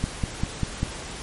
click train, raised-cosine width 5 ms, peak -11 dBFS, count 5, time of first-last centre 0.04-0.831 s, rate 5.06 Hz, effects pink hiss -36 dBFS RMS until 1.22 s + MP3 48 kbps

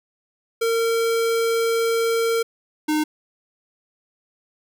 square tone pair in turn, 458 / 305.7 Hz, A#4 / D#4, -31 / -30 cents, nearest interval perfect fifth, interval 699 cents, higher first, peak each -19 dBFS, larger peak neither, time 0.61-2.43 / 2.88-3.04 s, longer first, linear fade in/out 10 ms, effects none

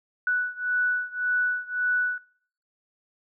sine beating tone pair, 1480 / 1481.8 Hz, F#6 / F#6, 0 / +2 cents, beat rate 1.8 Hz, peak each -26 / -27 dBFS, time 0.27-2.18 s, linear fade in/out 2 ms, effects noise-tail reverb RT60 0.6 s tail -22 dB re dry

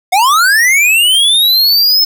square linear sweep, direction up, 698.5 to 5274 Hz, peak -7 dBFS, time 0.12-2.05 s, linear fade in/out 10 ms, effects none

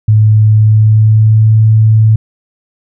sine tone with pitch glide, 107.7 to 109.71 Hz, A2 to A2, -37 to -5 cents, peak -3 dBFS, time 0.08-2.16 s, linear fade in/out 5 ms, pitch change +32 cents, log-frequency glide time 0.51-1.55 s, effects none

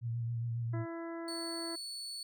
sine tone with vibrato, 117 Hz, A#2, 7 cents sharp, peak -33 dBFS, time 0.01-0.86 s, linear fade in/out 50 ms, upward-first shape sine, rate 7.3 Hz, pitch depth 30 cents each way
harmonic tone, 333.6 Hz, E4, 21 cents sharp, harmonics 1 / 2 / 3 / 4 / 5 / 6, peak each -40 / -46 / -50 / -52 / -54 / -56 dBFS, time 0.73-1.76 s, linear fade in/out 10 ms
35% pulse tone, 4437 Hz, C#8, 1 cent sharp, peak -39 dBFS, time 1.28-2.23 s, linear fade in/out 2 ms
effects none

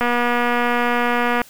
click train, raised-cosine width 0.5 ms, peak -5 dBFS, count 340, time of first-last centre 0.01-1.417 s, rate 241 Hz, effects white hiss -46 dBFS RMS until 1.49 s

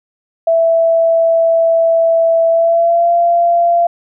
sine tone with pitch glide, 661 to 687.1 Hz, E5 to F5, +5 to -28 cents, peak -8 dBFS, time 0.47-3.87 s, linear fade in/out 5 ms, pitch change +67 cents, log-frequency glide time 2.49-3.11 s, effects none

